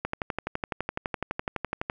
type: click train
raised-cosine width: 0.5 ms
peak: -13 dBFS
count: 23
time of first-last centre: 0.05-1.899 s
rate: 11.9 Hz
effects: none